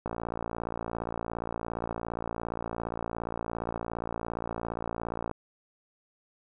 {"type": "click train", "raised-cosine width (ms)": 1, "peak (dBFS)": -19, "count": 302, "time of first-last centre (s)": [0.06, 5.313], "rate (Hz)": 57.3, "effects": []}